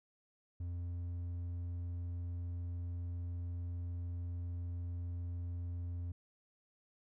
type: tone with hard clipping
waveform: sine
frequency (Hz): 87.31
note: F2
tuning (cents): 0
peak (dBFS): -39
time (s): 0.6-6.12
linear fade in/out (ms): 5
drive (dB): 3
effects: none